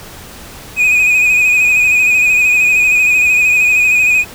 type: tone with vibrato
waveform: triangle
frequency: 2489 Hz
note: D#7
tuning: in tune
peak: -6 dBFS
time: 0.76-4.25 s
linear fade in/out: 50 ms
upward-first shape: sine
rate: 13 Hz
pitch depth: 38 cents each way
effects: pink hiss -33 dBFS RMS until 4.34 s